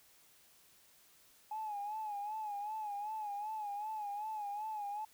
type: tone with vibrato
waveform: sine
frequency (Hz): 841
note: G#5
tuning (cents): +22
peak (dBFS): -37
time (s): 1.51-5.05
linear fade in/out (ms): 5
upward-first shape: sine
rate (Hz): 2.6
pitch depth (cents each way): 72
effects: tanh soft clip ceiling -33 dBFS + white hiss -65 dBFS RMS until 5.13 s